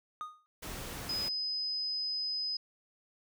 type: tone with exponential decay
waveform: triangle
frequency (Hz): 1235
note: D#6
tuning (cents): -13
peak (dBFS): -32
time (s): 0.21-0.46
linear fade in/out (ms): 0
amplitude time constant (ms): 54
type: noise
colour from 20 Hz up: pink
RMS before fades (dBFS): -42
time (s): 0.62-1.29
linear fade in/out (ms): 10
type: tone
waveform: sine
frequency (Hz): 5030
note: D#8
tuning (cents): +18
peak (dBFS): -32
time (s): 1.09-2.57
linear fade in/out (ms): 5
effects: none